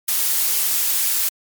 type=noise; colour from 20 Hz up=blue; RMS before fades=-19 dBFS; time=0.08-1.29 s; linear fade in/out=5 ms; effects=MP3 96 kbps